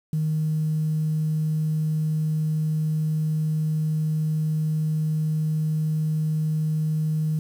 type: tone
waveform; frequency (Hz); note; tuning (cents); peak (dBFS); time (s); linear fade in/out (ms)
sine; 155.56; D#3; 0; -20; 0.13-7.39; 2
effects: tanh soft clip ceiling -16 dBFS + 8-bit